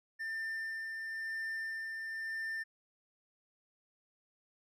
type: tone with tremolo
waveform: triangle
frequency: 1793 Hz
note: A6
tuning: 32 cents sharp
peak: -34 dBFS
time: 0.19-2.64 s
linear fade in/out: 20 ms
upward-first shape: sine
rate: 0.98 Hz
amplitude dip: 30%
effects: none